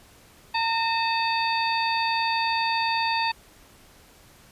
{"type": "harmonic tone with a mistuned harmonic", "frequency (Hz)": 912, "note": "A#5", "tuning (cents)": -38, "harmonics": [1, 2, 3, 4, 5], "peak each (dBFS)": [-24, -32, -29, -34, -31], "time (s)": [0.54, 3.32], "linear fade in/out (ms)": 10, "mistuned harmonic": 3, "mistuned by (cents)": -90, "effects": ["pink hiss -53 dBFS RMS until 4.51 s", "resampled to 32000 Hz"]}